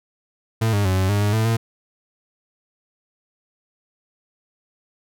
40% pulse tone with pitch steps, 112.2 / 101.9 / 93.7 / 94.5 / 102.2 / 103.3 / 110.6 / 113.9 Hz, A2 / G#2 / F#2 / F#2 / G#2 / G#2 / A2 / A#2, +34 / -32 / +22 / +37 / -27 / -9 / +9 / -40 cents, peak -16 dBFS, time 0.61-1.57 s, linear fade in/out 10 ms, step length 120 ms, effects none

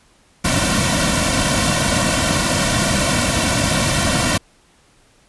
pink noise with comb filter, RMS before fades -17 dBFS, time 0.44-4.38 s, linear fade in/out 10 ms, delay 2.4 ms, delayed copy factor -1, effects pink hiss -54 dBFS RMS until 5.28 s + resampled to 24000 Hz

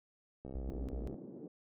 click train, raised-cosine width 2 ms, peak -33 dBFS, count 47, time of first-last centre 0.45-1.143 s, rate 66.4 Hz
sine tone bursts, 58.27 Hz, A#1, in tune, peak -38 dBFS, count 3, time 0.55-1.074 s, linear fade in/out 0 ms, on 150 ms, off 37 ms
white band-pass noise, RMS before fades -48 dBFS, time 0.68-1.48 s, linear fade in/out 5 ms, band 160 to 370 Hz, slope 24 dB/octave
effects none

